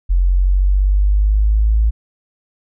sine linear sweep, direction up, 44.05 to 55 Hz, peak -10 dBFS, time 0.09-1.91 s, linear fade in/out 20 ms, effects none

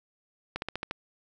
slowing click train, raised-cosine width 0.3 ms, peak -16 dBFS, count 6, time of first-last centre 0.56-0.911 s, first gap 61 ms, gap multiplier 1.07, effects none

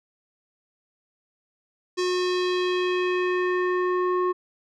square tone with low-pass filter sweep, 362.6 Hz, F#4, 35 cents flat, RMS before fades -24 dBFS, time 1.97-4.33 s, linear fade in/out 20 ms, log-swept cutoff 5800 to 1100 Hz, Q 2, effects none

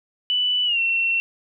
sine tone with pitch glide, 2977 to 2714 Hz, F#7 to E7, +10 to +50 cents, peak -18 dBFS, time 0.3-1.2 s, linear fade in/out 0 ms, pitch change -160 cents, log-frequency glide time 0.65-0.79 s, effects none

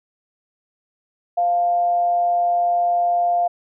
sine tone with amplitude modulation, 699 Hz, F5, 1 cent sharp, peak -14 dBFS, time 1.37-3.48 s, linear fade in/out 10 ms, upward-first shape sine, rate 180 Hz, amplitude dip 30%, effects none

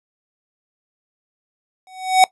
square tone with exponential growth, 750 Hz, F#5, 23 cents sharp, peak -6 dBFS, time 1.87-2.24 s, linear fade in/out 1 ms, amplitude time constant 80 ms, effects noise-tail reverb RT60 0.1 s tail -20 dB re dry + resampled to 24000 Hz

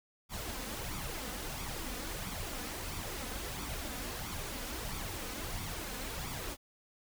pink noise with flanger, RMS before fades -40 dBFS, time 0.29-6.57 s, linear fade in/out 50 ms, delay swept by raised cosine 0.85 to 4.05 ms, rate 1.5 Hz, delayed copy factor +0.55, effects none

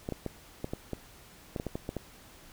clicks, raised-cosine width 2 ms, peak -20 dBFS, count 12, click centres 0.089 / 0.123 / 0.263 / 0.644 / 0.735 / 0.933 / 1.562 / 1.599 / 1.667 / 1.755 / 1.891 / 1.967 s, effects pink hiss -54 dBFS RMS until 2.52 s

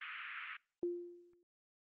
pink band-pass noise, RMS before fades -46 dBFS, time 0.01-0.57 s, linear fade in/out 5 ms, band 1300 to 2800 Hz, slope 48 dB/octave
sine tone with exponential decay, 349.3 Hz, F4, in tune, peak -32 dBFS, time 0.83-1.43 s, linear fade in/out 1 ms, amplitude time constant 130 ms
effects noise-tail reverb RT60 0.4 s tail -26 dB re dry + Opus 24 kbps

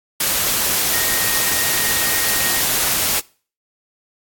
sine tone in noise, 1864.7 Hz, A#6, in tune, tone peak -27 dBFS, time 0.93-2.62 s, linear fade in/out 5 ms, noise white, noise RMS -18 dBFS, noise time 0.2-3.2 s, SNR -12 dB, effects noise-tail reverb RT60 0.4 s tail -23 dB re dry + AAC 64 kbps

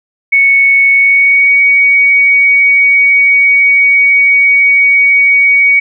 sine tone with pitch glide, 2217 to 2247 Hz, C#7 to C#7, 0 to +23 cents, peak -4 dBFS, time 0.32-5.8 s, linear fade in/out 10 ms, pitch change +23 cents, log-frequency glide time 0.92-1.54 s, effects none

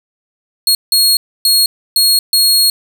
sawtooth tone bursts at uneven times, 4300 Hz, C8, 47 cents sharp, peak -5 dBFS, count 5, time 0.67-0.75 / 0.92-1.17 / 1.45-1.66 / 1.96-2.19 / 2.33-2.7 s, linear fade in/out 2 ms, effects none

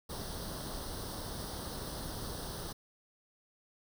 pink noise with comb filter, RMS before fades -41 dBFS, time 0.09-2.73 s, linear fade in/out 10 ms, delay 0.21 ms, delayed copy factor +0.8, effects none

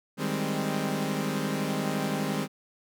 sawtooth chord, Ab major seventh, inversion second, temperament equal, 155.56 / 196 / 207.7 / 261.6 Hz, Eb3 / G3 / Ab3 / C4, 0 / 0 / 0 / 0 cents, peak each -29 dBFS, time 0.17-2.48 s, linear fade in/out 50 ms, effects none

